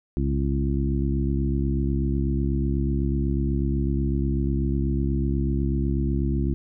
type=harmonic tone with a mistuned harmonic; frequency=68.1 Hz; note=C#2; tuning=30 cents flat; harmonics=1 / 2 / 3 / 4 / 5; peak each=-24 / -27 / -29 / -30 / -31 dBFS; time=0.17-6.54 s; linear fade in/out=0 ms; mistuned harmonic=1; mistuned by=-91 cents; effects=none